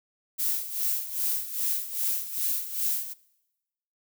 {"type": "noise with tremolo", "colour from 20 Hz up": "violet", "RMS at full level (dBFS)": -26, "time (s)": [0.38, 3.14], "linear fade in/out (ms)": 20, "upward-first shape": "sine", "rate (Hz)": 2.5, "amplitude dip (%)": 75, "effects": ["noise-tail reverb RT60 1.0 s tail -23 dB re dry"]}